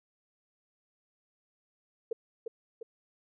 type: tone with echo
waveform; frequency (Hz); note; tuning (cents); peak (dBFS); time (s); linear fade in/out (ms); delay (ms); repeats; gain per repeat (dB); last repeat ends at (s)
sine; 458.9; A#4; -27; -28; 2.11-2.13; 5; 350; 2; -5; 2.83
effects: none